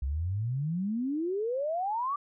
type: exponential sweep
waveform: sine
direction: up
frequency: 63.6 to 1184 Hz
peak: -28 dBFS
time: 0.02-2.16 s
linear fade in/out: 5 ms
effects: none